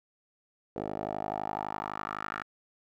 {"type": "tone with band-pass filter sweep", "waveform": "10% pulse", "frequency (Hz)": 51.91, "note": "G#1", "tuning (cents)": 0, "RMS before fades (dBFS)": -36, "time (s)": [0.76, 2.43], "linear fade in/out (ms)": 5, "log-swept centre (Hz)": [500, 1500], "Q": 3.3, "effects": []}